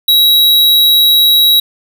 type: tone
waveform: square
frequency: 3864 Hz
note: B7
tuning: 39 cents flat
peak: -6 dBFS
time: 0.08-1.6 s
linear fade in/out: 5 ms
effects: none